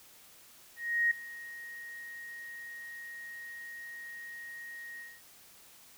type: tone with ADSR envelope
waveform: sine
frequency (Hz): 1875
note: A#6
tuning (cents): +10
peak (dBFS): -23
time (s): 0.76-5.22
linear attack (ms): 350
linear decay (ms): 5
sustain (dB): -19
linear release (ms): 230
effects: white hiss -57 dBFS RMS until 5.97 s